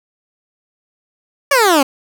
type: exponential sweep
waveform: 15% pulse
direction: down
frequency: 586 to 261.6 Hz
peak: -3 dBFS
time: 1.51-1.83 s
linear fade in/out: 5 ms
effects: none